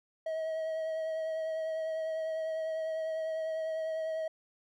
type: tone with vibrato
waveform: triangle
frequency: 639 Hz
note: D#5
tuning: 46 cents sharp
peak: -30 dBFS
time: 0.26-4.28 s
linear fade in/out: 5 ms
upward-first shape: triangle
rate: 10 Hz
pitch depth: 22 cents each way
effects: none